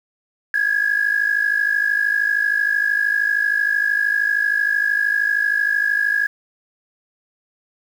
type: tone pair together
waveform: sine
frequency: 1642 / 1695 Hz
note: G#6 / G#6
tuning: -20 / +35 cents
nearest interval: minor second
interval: 55 cents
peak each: -18 dBFS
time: 0.54-6.27 s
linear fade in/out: 2 ms
effects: tanh soft clip ceiling -9 dBFS + 7-bit